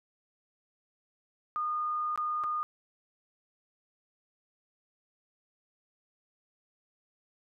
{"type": "tone with dropouts", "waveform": "sine", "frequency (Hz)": 1223, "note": "D#6", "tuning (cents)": -30, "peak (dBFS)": -29, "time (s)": [1.56, 2.63], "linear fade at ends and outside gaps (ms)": 0, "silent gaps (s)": [[2.159, 2.176], [2.437, 2.441]], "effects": []}